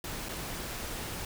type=noise with dropouts; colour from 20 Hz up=pink; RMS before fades=-38 dBFS; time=0.04-1.25 s; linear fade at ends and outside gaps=2 ms; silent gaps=0.287-0.291 s; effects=none